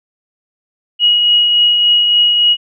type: tone with tremolo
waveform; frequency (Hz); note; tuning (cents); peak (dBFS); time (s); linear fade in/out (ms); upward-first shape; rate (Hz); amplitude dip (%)
sine; 2899; F#7; -36; -6; 0.99-2.57; 50; triangle; 3.5; 35
effects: none